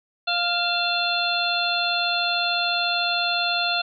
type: harmonic tone with a mistuned harmonic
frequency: 698.5 Hz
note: F5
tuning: in tune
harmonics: 1 / 2 / 4 / 5 / 6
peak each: -27 / -27 / -27 / -27 / -27 dBFS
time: 0.27-3.82 s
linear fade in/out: 10 ms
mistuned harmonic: 4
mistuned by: -56 cents
effects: none

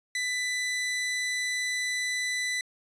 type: tone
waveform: sawtooth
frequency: 1993 Hz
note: B6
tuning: 15 cents sharp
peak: -24 dBFS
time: 0.15-2.61 s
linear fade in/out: 2 ms
effects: resampled to 22050 Hz

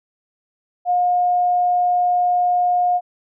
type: tone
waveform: sine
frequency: 715 Hz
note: F5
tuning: 41 cents sharp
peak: -14 dBFS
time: 0.85-3.01 s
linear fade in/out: 50 ms
effects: none

